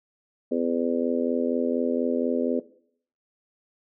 harmonic tone, 84.2 Hz, E2, 37 cents sharp, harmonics 3 / 4 / 5 / 6 / 7, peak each -26 / -31 / -28 / -29 / -32 dBFS, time 0.51-2.6 s, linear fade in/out 10 ms, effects noise-tail reverb RT60 0.6 s tail -17 dB re dry

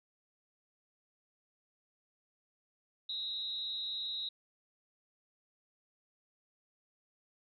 sine tone with amplitude modulation, 3834 Hz, A#7, 48 cents sharp, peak -32 dBFS, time 3.09-4.29 s, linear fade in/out 5 ms, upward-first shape sine, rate 223 Hz, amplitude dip 85%, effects none

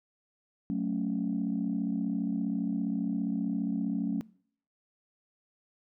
sine chord, F# minor, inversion none, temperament equal, 185 / 220 / 277.2 Hz, F#3 / A3 / C#4, 0 / 0 / 0 cents, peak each -32 dBFS, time 0.7-4.21 s, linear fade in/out 0 ms, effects noise-tail reverb RT60 0.6 s tail -24 dB re dry + tanh soft clip ceiling -21 dBFS

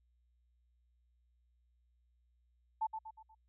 sine tone with echo, 880 Hz, A5, in tune, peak -31 dBFS, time 2.81-2.87 s, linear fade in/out 10 ms, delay 120 ms, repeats 4, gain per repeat -7 dB, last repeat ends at 3.35 s, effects added 60 Hz sine -70 dBFS peak until 3.48 s

